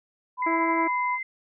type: tone with pitch glide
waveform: sine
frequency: 1000 to 993.1 Hz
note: B5 to B5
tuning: +21 to +9 cents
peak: -24 dBFS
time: 0.37-1.19 s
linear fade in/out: 50 ms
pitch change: -12 cents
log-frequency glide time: 0.7-0.89 s
type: tone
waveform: sine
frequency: 2075 Hz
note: C7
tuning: 15 cents flat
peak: -29 dBFS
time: 0.42-1.23 s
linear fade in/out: 5 ms
type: harmonic tone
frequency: 329.3 Hz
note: E4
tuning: 2 cents flat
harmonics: 1 / 2 / 3 / 4 / 5 / 6 / 7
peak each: -26 / -32 / -36 / -38 / -40 / -42 / -43 dBFS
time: 0.46-0.88 s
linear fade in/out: 10 ms
effects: none